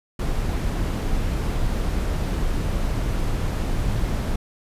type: noise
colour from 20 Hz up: brown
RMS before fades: -23 dBFS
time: 0.19-4.36 s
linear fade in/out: 5 ms
effects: resampled to 32000 Hz